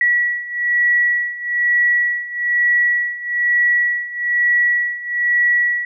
sine beating tone pair, 1934 / 1935.1 Hz, B6 / B6, -37 / -36 cents, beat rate 1.1 Hz, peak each -19 / -16 dBFS, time 0.01-5.85 s, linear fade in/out 2 ms, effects none

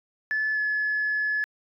sine tone with pitch glide, 1732 to 1711.1 Hz, A6 to A6, -28 to -49 cents, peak -22 dBFS, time 0.31-1.44 s, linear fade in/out 0 ms, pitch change -21 cents, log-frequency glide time 0.53-0.59 s, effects tanh soft clip ceiling -19 dBFS

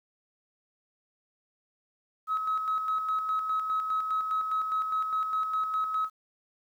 sine tone with tremolo, 1281 Hz, E6, 50 cents flat, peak -24 dBFS, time 2.27-6.1 s, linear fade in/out 50 ms, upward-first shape square, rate 4.9 Hz, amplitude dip 45%, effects tanh soft clip ceiling -21 dBFS + 10-bit

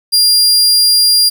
sawtooth tone, 4800 Hz, D8, 37 cents sharp, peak -4 dBFS, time 0.12-1.3 s, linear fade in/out 20 ms, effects 7-bit

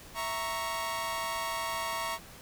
sawtooth chord, A# diminished, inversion second, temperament equal, 659.3 / 932.3 / 1108.7 Hz, E5 / A#5 / C#6, 0 / 0 / 0 cents, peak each -35 / -32 / -32 dBFS, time 0.14-2.19 s, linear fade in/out 50 ms, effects pink hiss -50 dBFS RMS until 2.41 s

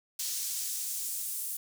pink noise with high-pass filter sweep, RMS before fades -35 dBFS, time 0.19-1.57 s, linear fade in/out 5 ms, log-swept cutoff 5300 to 10000 Hz, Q 1.1, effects none

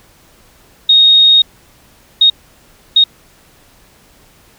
sine tone bursts at uneven times, 3729 Hz, A#7, in tune, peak -4 dBFS, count 3, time 0.89-1.42 / 2.21-2.3 / 2.96-3.04 s, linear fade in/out 5 ms, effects pink hiss -47 dBFS RMS until 4.58 s

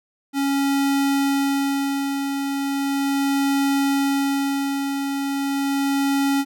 square tone with tremolo, 277.2 Hz, C#4, in tune, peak -18 dBFS, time 0.33-6.45 s, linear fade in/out 50 ms, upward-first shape sine, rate 0.37 Hz, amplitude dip 45%, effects none

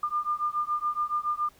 sine beating tone pair, 1200 / 1207.1 Hz, D6 / D6, +37 / +47 cents, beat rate 7.1 Hz, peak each -29 dBFS, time 0.03-1.49 s, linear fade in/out 5 ms, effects pink hiss -59 dBFS RMS until 1.59 s

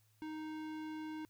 square tone with low-pass filter, 311.1 Hz, D#4, in tune, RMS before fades -44 dBFS, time 0.22-1.25 s, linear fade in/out 0 ms, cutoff 3400 Hz, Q 0.59, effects added 107 Hz sine -70 dBFS peak until 1.29 s + white hiss -75 dBFS RMS until 1.29 s

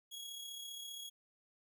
sawtooth tone with amplitude modulation, 3322 Hz, G#7, in tune, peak -40 dBFS, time 0.11-1.1 s, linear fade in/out 20 ms, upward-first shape sine, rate 35.1 Hz, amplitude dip 40%, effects none

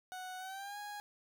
30% pulse tone with pitch glide, 740 to 825.8 Hz, F#5 to G#5, 0 to -10 cents, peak -40 dBFS, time 0.12-1 s, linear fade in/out 0 ms, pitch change +190 cents, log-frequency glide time 0.38-0.78 s, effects none

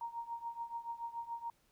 sine tone with tremolo, 932.3 Hz, A#5, in tune, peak -36 dBFS, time 0.01-1.5 s, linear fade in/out 2 ms, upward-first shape triangle, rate 7 Hz, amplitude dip 90%, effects pink hiss -73 dBFS RMS until 1.71 s

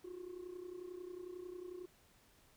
sine tone with amplitude modulation, 360.1 Hz, F#4, 47 cents flat, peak -40 dBFS, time 0.04-1.86 s, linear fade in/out 10 ms, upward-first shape sine, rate 31.1 Hz, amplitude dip 80%, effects tanh soft clip ceiling -42 dBFS + pink hiss -68 dBFS RMS until 2.56 s

